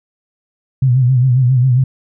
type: tone with vibrato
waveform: sine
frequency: 127.2 Hz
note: C3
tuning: 48 cents flat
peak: -8 dBFS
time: 0.82-1.84 s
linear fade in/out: 5 ms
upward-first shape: sine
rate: 7.4 Hz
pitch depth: 86 cents each way
effects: none